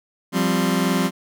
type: chord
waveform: sawtooth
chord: F suspended second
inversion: none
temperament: just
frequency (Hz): 174.61 / 196.44 / 261.9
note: F3 / G3 / C4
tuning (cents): 0 / +4 / +2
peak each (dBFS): -18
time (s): 0.32-1.11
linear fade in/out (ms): 50
effects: none